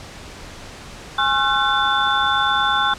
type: tone cluster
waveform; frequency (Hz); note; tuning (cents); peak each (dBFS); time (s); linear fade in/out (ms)
sine; 824 / 1077 / 1366 / 1507 / 3511; G#5 / C6 / F6 / F#6 / A7; -14 / +50 / -39 / +31 / -4; -22; 1.18-2.94; 5
effects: pink hiss -37 dBFS RMS until 2.98 s + low-pass 7000 Hz 12 dB/octave